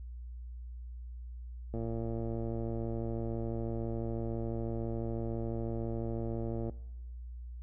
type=click train; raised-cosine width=2 ms; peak=-25 dBFS; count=566; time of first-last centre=1.74-6.696 s; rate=114 Hz; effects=noise-tail reverb RT60 1.0 s tail -20 dB re dry + added 60 Hz sine -41 dBFS peak until 7.62 s